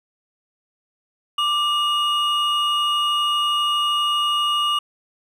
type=tone pair together; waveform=triangle; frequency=1181.2 / 2875 Hz; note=D6 / F7; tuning=+10 / +50 cents; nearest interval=octave + minor third; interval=1540 cents; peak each=-19 dBFS; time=1.38-4.79 s; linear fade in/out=5 ms; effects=none